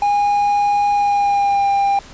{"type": "tone with pitch glide", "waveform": "triangle", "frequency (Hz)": [818, 797.9], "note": ["G#5", "G5"], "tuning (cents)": [-26, 30], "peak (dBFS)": -11, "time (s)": [0.02, 1.99], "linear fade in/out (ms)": 2, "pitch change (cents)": -44, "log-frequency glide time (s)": [0.91, 1.68], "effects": ["pink hiss -40 dBFS RMS until 2.13 s", "resampled to 16000 Hz"]}